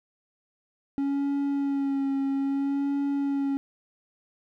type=tone with vibrato; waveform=triangle; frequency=277.2 Hz; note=C#4; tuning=in tune; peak=-22 dBFS; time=0.98-3.57 s; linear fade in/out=0 ms; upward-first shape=sine; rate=0.61 Hz; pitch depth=25 cents each way; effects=none